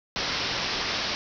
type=low-pass noise; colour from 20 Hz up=white; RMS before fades=-29 dBFS; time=0.16-1.15 s; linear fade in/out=0 ms; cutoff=5600 Hz; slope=96 dB/octave; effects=none